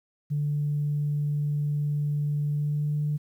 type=tone with pitch glide; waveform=sine; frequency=146.83 to 148.88 Hz; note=D3 to D3; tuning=0 to +24 cents; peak=-23 dBFS; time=0.3-3.18 s; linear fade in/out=20 ms; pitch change=+24 cents; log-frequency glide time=2.48-3 s; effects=tanh soft clip ceiling -19 dBFS + 10-bit